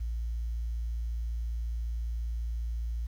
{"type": "tone", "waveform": "sine", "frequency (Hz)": 57.3, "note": "A#1", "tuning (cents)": -29, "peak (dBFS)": -29, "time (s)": [0, 3.07], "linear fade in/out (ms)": 10, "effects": ["tanh soft clip ceiling -27 dBFS", "10-bit"]}